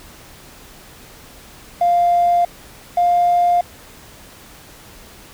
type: tone pair in turn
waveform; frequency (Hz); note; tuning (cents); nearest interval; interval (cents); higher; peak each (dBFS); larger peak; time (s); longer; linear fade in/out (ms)
triangle; 698.5 / 703; F5 / F5; 0 / +11; unison; 11; second; -8 / -8; neither; 1.81-2.45 / 2.97-3.61; neither; 5
effects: tanh soft clip ceiling -9 dBFS + pink hiss -42 dBFS RMS until 5.33 s